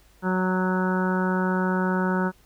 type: harmonic tone with a mistuned harmonic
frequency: 185 Hz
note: F#3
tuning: in tune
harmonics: 1 / 2 / 3 / 4 / 5 / 6 / 7 / 8 / 9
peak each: -23 / -29 / -33 / -39 / -30 / -41 / -34 / -31 / -42 dBFS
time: 0.22-2.32 s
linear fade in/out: 50 ms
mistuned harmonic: 4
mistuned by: +19 cents
effects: added 50 Hz sine -57 dBFS peak until 2.45 s + pink hiss -59 dBFS RMS until 2.45 s